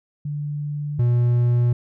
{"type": "tone pair in turn", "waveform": ["sine", "triangle"], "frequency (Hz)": [146.83, 120.83], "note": ["D3", "B2"], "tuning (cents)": [0, -37], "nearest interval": "minor third", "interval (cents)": 337, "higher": "first", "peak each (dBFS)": [-24, -13], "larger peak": "second", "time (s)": [[0.25, 0.99], [0.99, 1.73]], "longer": "neither", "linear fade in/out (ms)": 5, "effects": []}